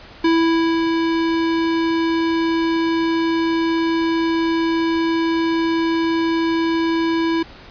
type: tone with ADSR envelope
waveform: square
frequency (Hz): 329.6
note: E4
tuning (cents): 0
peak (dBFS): -13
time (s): 0.24-7.43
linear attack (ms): 6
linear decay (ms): 550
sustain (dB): -4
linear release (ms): 7
effects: pink hiss -41 dBFS RMS until 7.7 s + resampled to 11025 Hz